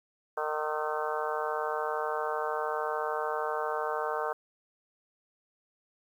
harmonic tone with a mistuned harmonic, 153.1 Hz, D#3, 28 cents flat, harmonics 3 / 4 / 5 / 6 / 7 / 8 / 9 / 10, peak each -35 / -36 / -37 / -38 / -38 / -39 / -40 / -40 dBFS, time 0.37-4.33 s, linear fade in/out 5 ms, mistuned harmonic 9, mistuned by -67 cents, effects 10-bit

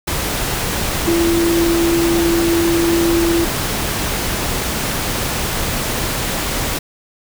sine tone in noise, 337.3 Hz, E4, 40 cents sharp, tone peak -13 dBFS, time 1.07-3.45 s, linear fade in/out 10 ms, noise pink, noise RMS -20 dBFS, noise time 0.07-6.79 s, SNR +4 dB, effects none

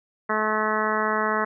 harmonic tone, 215.5 Hz, A3, 36 cents flat, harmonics 1 / 2 / 3 / 4 / 5 / 6 / 7 / 8 / 9, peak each -31 / -29 / -30 / -31 / -27 / -29 / -31 / -31 / -33 dBFS, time 0.29-1.45 s, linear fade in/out 10 ms, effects none

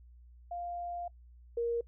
sine tone pair in turn, 698.5 / 469.3 Hz, F5 / A#4, 0 / +12 cents, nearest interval perfect fifth, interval 688 cents, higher first, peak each -36 / -29 dBFS, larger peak second, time 0.51-1.08 / 1.57-1.81 s, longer first, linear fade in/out 5 ms, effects noise-tail reverb RT60 0.1 s tail -24 dB re dry + added 60 Hz sine -53 dBFS peak until 1.87 s

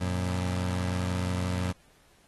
25% pulse tone pair together, 90.55 / 116.5 Hz, F#2 / A#2, -37 / -1 cents, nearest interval major third, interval 436 cents, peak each -24 / -33 dBFS, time 0-1.73 s, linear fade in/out 20 ms, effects pink hiss -62 dBFS RMS until 2.27 s + AAC 32 kbps

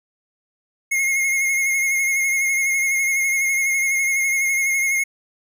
square tone with vibrato, 2153 Hz, C7, 49 cents sharp, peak -18 dBFS, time 0.91-5.04 s, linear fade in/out 10 ms, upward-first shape sine, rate 12 Hz, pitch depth 33 cents each way, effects none

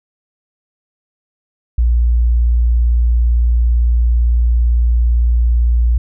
sine tone, 58.9 Hz, A#1, 19 cents sharp, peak -9 dBFS, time 1.78-5.98 s, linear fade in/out 5 ms, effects none

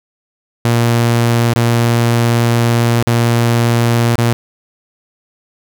sawtooth tone with dropouts, 117.7 Hz, A#2, 17 cents sharp, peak -6 dBFS, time 0.65-4.33 s, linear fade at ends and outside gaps 0 ms, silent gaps 1.536-1.56 / 3.026-3.07 / 4.155-4.182 s, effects none

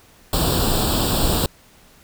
pink noise with comb filter, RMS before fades -19 dBFS, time 0.33-1.46 s, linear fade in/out 2 ms, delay 0.24 ms, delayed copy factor +0.85, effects pink hiss -51 dBFS RMS until 2.03 s

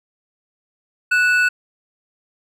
triangle tone pair together, 1476 / 2630 Hz, F#6 / E7, -5 / -5 cents, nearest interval minor seventh, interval 1000 cents, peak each -12 / -19 dBFS, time 1.11-1.49 s, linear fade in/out 10 ms, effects none

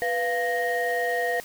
sine tone cluster, 491.8 / 696 / 1865 Hz, B4 / F5 / A#6, -7 / -6 / 0 cents, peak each -26 dBFS, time 0.02-1.4 s, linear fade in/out 0 ms, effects tanh soft clip ceiling -18 dBFS + white hiss -44 dBFS RMS until 1.44 s

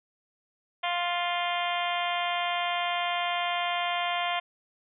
harmonic tone, 350 Hz, F4, 4 cents sharp, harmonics 2 / 3 / 4 / 5 / 6 / 7 / 8 / 9 / 10, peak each -30 / -33 / -39 / -39 / -35 / -38 / -40 / -36 / -42 dBFS, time 0.83-4.4 s, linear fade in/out 10 ms, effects none

